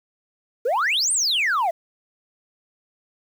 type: exponential two-way sweep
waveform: sine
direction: up then down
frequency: 438.8 to 9200 to 630 Hz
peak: -16 dBFS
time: 0.65-1.71 s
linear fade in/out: 10 ms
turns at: 1.12 s
effects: tanh soft clip ceiling -17 dBFS + 8-bit